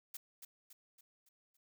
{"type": "noise with echo", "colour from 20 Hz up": "blue", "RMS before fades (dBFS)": -45, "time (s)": [0.14, 0.17], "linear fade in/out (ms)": 5, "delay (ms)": 280, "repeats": 5, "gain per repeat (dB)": -6, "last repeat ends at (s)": 1.57, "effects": []}